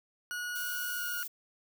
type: tone with pitch glide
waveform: 40% pulse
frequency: 1455 to 1442.4 Hz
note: F#6 to F#6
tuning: -29 to -45 cents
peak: -34 dBFS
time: 0.31-1.23 s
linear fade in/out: 0 ms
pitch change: -16 cents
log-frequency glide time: 0.96-1.04 s
type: noise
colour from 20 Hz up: violet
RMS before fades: -40 dBFS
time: 0.55-1.28 s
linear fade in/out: 10 ms
effects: none